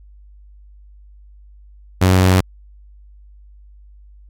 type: tone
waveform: sawtooth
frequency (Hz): 92.8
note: F#2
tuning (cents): +6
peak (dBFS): -6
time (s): 2.01-2.41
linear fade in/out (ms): 10
effects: added 50 Hz sine -41 dBFS peak until 4.29 s + AAC 48 kbps